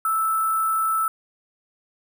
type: tone with sample-and-hold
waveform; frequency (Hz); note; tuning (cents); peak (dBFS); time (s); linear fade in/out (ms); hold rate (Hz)
sine; 1318.5; E6; 0; -19; 0.05-1.08; 2; 11025
effects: none